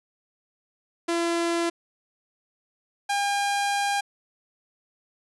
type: tone pair in turn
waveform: sawtooth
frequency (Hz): 338.9 / 806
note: E4 / G5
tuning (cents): +48 / +48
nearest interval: octave + minor third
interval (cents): 1500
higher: second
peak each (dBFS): -19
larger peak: neither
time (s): 1.08-1.7 / 3.09-4.01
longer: second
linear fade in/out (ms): 10
effects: resampled to 24000 Hz